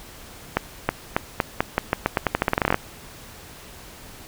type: accelerating click train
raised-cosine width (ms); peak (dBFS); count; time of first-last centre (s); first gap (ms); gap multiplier
0.5; -3; 21; 0.57-2.744; 320; 0.86
effects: pink hiss -43 dBFS RMS until 4.27 s